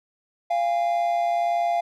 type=tone pair together; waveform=triangle; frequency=692.4 / 814 Hz; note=F5 / G#5; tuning=-15 / -35 cents; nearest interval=minor third; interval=280 cents; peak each=-19 / -26 dBFS; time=0.5-1.81 s; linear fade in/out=10 ms; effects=none